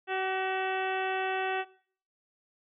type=harmonic tone with a mistuned harmonic; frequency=378.4 Hz; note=F#4; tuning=39 cents sharp; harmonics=1 / 2 / 3 / 4 / 5 / 6 / 7 / 8 / 9; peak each=-33 / -33 / -42 / -37 / -39 / -47 / -39 / -47 / -49 dBFS; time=0.07-1.65 s; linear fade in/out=50 ms; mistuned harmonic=3; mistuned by=+31 cents; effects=noise-tail reverb RT60 0.5 s tail -19 dB re dry